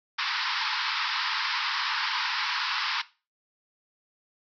pink band-pass noise, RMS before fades -29 dBFS, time 0.18-3.02 s, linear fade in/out 10 ms, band 880 to 5300 Hz, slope 96 dB/octave, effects noise-tail reverb RT60 0.3 s tail -17 dB re dry

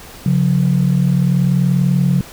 sine tone pair together, 138.59 / 179.08 Hz, C#3 / F3, 0 / +44 cents, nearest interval major third, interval 444 cents, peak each -13 dBFS, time 0.26-2.21 s, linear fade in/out 2 ms, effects tanh soft clip ceiling -5 dBFS + pink hiss -37 dBFS RMS until 2.32 s

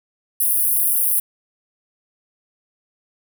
pink high-pass noise, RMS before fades -18 dBFS, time 0.4-1.2 s, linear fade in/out 5 ms, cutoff 9600 Hz, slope 96 dB/octave, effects none

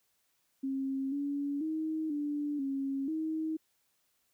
sine tone with pitch steps, 269.1 / 284.1 / 315.2 / 292.6 / 272.8 / 316.4 Hz, C4 / C#4 / D#4 / D4 / C#4 / D#4, +49 / +43 / +23 / -6 / -28 / +29 cents, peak -31 dBFS, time 0.63-3.57 s, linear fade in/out 10 ms, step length 490 ms, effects white hiss -75 dBFS RMS until 4.33 s

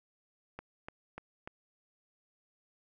click train, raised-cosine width 0.5 ms, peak -27 dBFS, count 4, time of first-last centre 0.59-1.475 s, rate 3.39 Hz, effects none

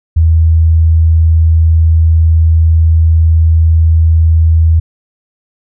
sine tone, 81 Hz, E2, 30 cents flat, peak -4 dBFS, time 0.16-4.8 s, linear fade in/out 10 ms, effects none

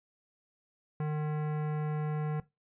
sine tone with hard clipping, 151.9 Hz, D#3, 41 cents flat, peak -32 dBFS, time 1-2.4 s, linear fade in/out 2 ms, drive 17 dB, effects noise-tail reverb RT60 0.2 s tail -18 dB re dry + resampled to 8000 Hz

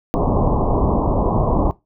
pink low-pass noise, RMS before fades -17 dBFS, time 0.14-1.71 s, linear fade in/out 0 ms, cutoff 1100 Hz, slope 96 dB/octave, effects noise-tail reverb RT60 0.2 s tail -19 dB re dry

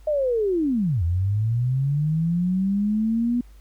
sine linear two-way sweep, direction down then up, 622.3 to 81.6 to 245.2 Hz, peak -19 dBFS, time 0.07-3.41 s, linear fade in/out 5 ms, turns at 1.03 s, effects added 50 Hz sine -44 dBFS peak until 3.6 s + pink hiss -60 dBFS RMS until 3.6 s

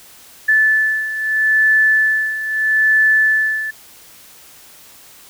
sine beating tone pair, 1745 / 1745.78 Hz, A6 / A6, -15 / -14 cents, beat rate 0.78 Hz, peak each -18 / -13 dBFS, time 0.48-3.71 s, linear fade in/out 10 ms, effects white hiss -43 dBFS RMS until 5.29 s

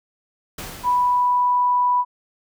pink noise with exponential decay, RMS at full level -31 dBFS, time 0.58-1.87 s, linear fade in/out 5 ms, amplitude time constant 280 ms
sine tone, 986 Hz, B5, 3 cents flat, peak -15 dBFS, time 0.83-2.05 s, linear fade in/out 50 ms
effects none

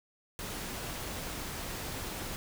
pink noise, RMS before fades -39 dBFS, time 0.39-2.36 s, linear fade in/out 0 ms, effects none

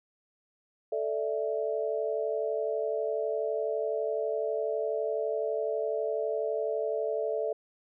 sine chord, A suspended fourth, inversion none, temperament equal, 440 / 587.3 / 659.3 Hz, A4 / D5 / E5, 0 / 0 / 0 cents, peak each -31 / -33 / -33 dBFS, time 0.92-7.53 s, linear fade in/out 5 ms, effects none

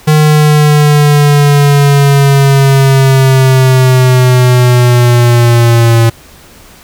square linear sweep, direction down, 153.5 to 114.7 Hz, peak -4 dBFS, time 0.07-6.1 s, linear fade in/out 10 ms, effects pink hiss -37 dBFS RMS until 6.83 s

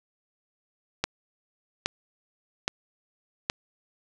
click train, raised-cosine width 0.2 ms, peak -7 dBFS, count 4, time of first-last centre 1.04-3.499 s, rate 1.22 Hz, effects none

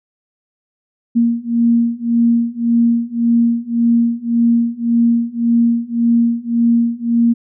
sine beating tone pair, 233.1 / 234.9 Hz, A#3 / A#3, 0 / +13 cents, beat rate 1.8 Hz, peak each -15 / -14 dBFS, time 1.15-7.34 s, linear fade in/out 20 ms, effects none

